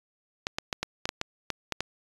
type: clicks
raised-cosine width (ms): 0.2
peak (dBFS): -11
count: 10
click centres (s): 0.469 / 0.585 / 0.728 / 0.83 / 1.055 / 1.091 / 1.214 / 1.503 / 1.723 / 1.806
effects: resampled to 24000 Hz